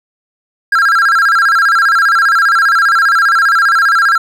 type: tone with vibrato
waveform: triangle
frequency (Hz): 1480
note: F#6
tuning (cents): 0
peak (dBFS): -5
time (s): 0.72-4.18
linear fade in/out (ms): 5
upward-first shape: square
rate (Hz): 15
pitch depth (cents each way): 160
effects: none

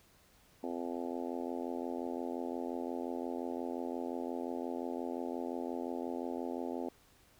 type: harmonic tone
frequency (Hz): 85.7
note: F2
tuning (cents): -32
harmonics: 3 / 4 / 5 / 6 / 7 / 8 / 9 / 10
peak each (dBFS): -40 / -42 / -44 / -46 / -47 / -48 / -49 / -50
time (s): 0.63-6.89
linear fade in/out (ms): 5
effects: pink hiss -65 dBFS RMS until 7.39 s

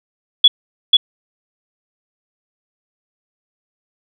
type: tone with echo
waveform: sine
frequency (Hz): 3386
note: G#7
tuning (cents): +33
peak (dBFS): -3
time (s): 0.44-0.48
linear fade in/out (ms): 5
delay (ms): 490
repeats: 1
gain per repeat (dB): -2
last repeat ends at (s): 0.97
effects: none

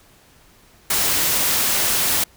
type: noise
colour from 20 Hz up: white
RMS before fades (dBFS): -19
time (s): 0.9-2.24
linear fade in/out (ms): 5
effects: pink hiss -52 dBFS RMS until 2.36 s

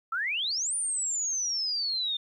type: exponential two-way sweep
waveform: sine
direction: up then down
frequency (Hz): 1284 to 9397 to 3587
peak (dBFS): -27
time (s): 0.12-2.17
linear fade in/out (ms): 5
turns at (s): 0.75
effects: 11-bit

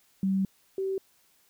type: tone pair in turn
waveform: sine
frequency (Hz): 192.4 / 384.8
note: G3 / G4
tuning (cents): -32 / -32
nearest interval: octave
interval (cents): 1200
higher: second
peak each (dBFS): -23 / -27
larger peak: first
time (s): 0.23-0.45 / 0.78-0.98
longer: first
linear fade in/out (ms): 2
effects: white hiss -65 dBFS RMS until 1.49 s

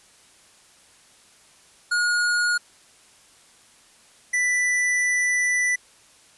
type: tone pair in turn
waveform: square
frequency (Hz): 1439 / 1980.9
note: F#6 / B6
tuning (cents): -49 / +5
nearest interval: tritone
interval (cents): 554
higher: second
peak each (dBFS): -20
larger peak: neither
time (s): 1.91-2.58 / 4.33-5.76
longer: second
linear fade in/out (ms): 10
effects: white hiss -54 dBFS RMS until 6.37 s + resampled to 24000 Hz

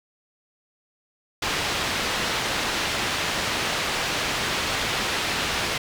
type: low-pass noise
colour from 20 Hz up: white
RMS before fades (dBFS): -26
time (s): 1.42-5.78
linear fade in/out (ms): 5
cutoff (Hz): 3600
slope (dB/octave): 12
effects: none

